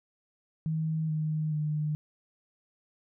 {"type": "tone with pitch steps", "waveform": "sine", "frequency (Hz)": [158.6, 155.07, 151.61], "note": ["D#3", "D#3", "D#3"], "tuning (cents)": [33, -6, -45], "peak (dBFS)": -27, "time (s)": [0.66, 1.95], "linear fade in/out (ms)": 0, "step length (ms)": 430, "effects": []}